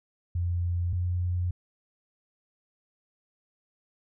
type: tone pair in turn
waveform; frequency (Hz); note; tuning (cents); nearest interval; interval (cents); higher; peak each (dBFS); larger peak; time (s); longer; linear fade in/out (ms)
sine; 87.31 / 88.99; F2 / F2; 0 / +33; unison; 33; second; -25; neither; 0.35-0.93 / 0.93-1.51; neither; 5
effects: none